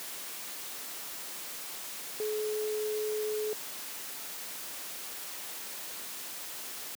sine tone in noise, 427.1 Hz, G#4, 48 cents sharp, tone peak -30 dBFS, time 2.2-3.53 s, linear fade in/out 0 ms, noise white, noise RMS -41 dBFS, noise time 0-6.95 s, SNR +8 dB, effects high-pass 200 Hz 12 dB/octave

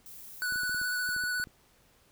violet noise, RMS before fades -47 dBFS, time 0.06-1.15 s, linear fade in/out 0 ms
square tone with vibrato, 1480 Hz, F#6, in tune, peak -30 dBFS, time 0.42-1.44 s, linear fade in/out 0 ms, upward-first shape square, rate 14 Hz, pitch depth 13 cents each way
clicks, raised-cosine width 3 ms, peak -36 dBFS, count 11, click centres 0.523 / 0.559 / 0.634 / 0.695 / 0.746 / 0.815 / 1.09 / 1.164 / 1.238 / 1.399 / 1.472 s
effects pink hiss -64 dBFS RMS until 2.11 s

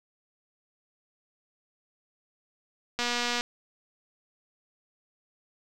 click train, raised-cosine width 0.2 ms, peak -12 dBFS, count 102, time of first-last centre 2.99-3.409 s, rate 241 Hz, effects none

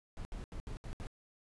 brown noise bursts at uneven times, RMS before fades -42 dBFS, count 6, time 0.17-0.25 / 0.32-0.44 / 0.52-0.6 / 0.67-0.77 / 0.84-0.93 / 1-1.07 s, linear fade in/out 0 ms, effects resampled to 24000 Hz

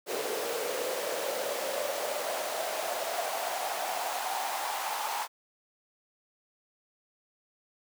pink noise with high-pass filter sweep, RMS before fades -33 dBFS, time 0.06-5.28 s, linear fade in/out 50 ms, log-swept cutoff 450 to 880 Hz, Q 4.8, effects none

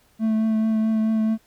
triangle tone with vibrato, 220 Hz, A3, in tune, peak -16 dBFS, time 0.19-1.38 s, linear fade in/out 50 ms, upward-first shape triangle, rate 4.6 Hz, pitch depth 17 cents each way, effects pink hiss -60 dBFS RMS until 1.46 s

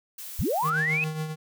blue noise, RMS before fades -39 dBFS, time 0.18-0.7 s, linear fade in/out 5 ms
sine linear sweep, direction up, 34.65 to 2611 Hz, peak -23 dBFS, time 0.39-1.04 s, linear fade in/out 0 ms
square tone with tremolo, 156.1 Hz, D#3, 6 cents sharp, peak -27 dBFS, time 0.62-1.36 s, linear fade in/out 50 ms, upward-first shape triangle, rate 7.2 Hz, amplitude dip 60%
effects none

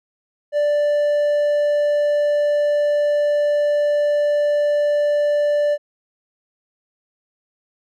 triangle tone, 587.3 Hz, D5, in tune, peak -13 dBFS, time 0.52-5.78 s, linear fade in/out 50 ms, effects none

